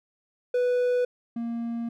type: tone pair in turn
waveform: triangle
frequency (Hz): 493.9 / 233.1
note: B4 / A#3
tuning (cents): 0 / 0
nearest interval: octave + minor second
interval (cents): 1300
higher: first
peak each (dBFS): -19 / -26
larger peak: first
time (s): 0.54-1.05 / 1.36-1.89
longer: second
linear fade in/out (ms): 5
effects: none